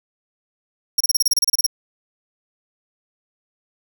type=tone bursts; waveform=sawtooth; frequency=5588 Hz; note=F8; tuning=in tune; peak=-11 dBFS; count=13; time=0.98-1.665 s; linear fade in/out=5 ms; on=25 ms; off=30 ms; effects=none